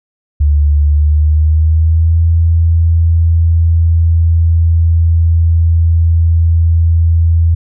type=tone with pitch glide; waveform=sine; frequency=73.42 to 82.89 Hz; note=D2 to E2; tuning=0 to +10 cents; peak=-6 dBFS; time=0.4-7.55 s; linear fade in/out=10 ms; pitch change=+210 cents; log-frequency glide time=0.84-2.2 s; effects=none